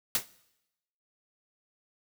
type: noise with exponential decay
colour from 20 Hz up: white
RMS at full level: -23 dBFS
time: 0.15-0.27 s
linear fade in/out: 2 ms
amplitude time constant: 25 ms
effects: noise-tail reverb RT60 0.9 s tail -20 dB re dry